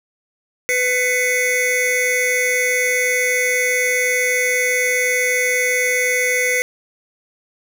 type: tone cluster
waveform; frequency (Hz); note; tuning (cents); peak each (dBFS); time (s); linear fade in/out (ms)
square; 499 / 2010 / 2206; B4 / B6 / C#7; +18 / +30 / -9; -22 / -20 / -21; 0.69-6.62; 0
effects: none